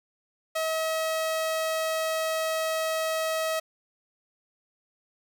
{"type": "tone", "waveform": "sawtooth", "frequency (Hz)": 640, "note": "D#5", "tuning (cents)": 49, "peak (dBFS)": -22, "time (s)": [0.55, 3.6], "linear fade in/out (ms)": 10, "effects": []}